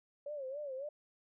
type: tone with vibrato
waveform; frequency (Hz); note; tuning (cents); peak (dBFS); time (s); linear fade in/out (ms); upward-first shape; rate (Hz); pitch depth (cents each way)
sine; 557; C#5; +8; -39; 0.26-0.89; 5; sine; 3.6; 130
effects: none